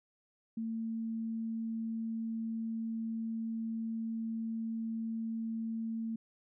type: tone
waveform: sine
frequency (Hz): 225.4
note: A3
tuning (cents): +42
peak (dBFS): -34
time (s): 0.57-6.16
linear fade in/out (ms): 5
effects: none